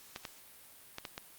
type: clicks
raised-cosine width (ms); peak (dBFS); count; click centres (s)
0.2; -22; 5; 0.161 / 0.252 / 0.984 / 1.052 / 1.179
effects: white hiss -56 dBFS RMS until 1.38 s + Opus 48 kbps